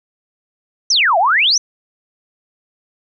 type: exponential two-way sweep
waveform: sine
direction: down then up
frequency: 6272 to 643 to 6272 Hz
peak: -10 dBFS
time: 0.9-1.58 s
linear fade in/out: 5 ms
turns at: 1.18 s
effects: none